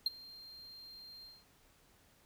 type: tone with ADSR envelope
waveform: triangle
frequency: 4186 Hz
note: C8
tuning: in tune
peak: -25 dBFS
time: 0.06-1.45 s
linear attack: 4 ms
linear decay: 21 ms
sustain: -24 dB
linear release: 210 ms
effects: pink hiss -67 dBFS RMS until 2.25 s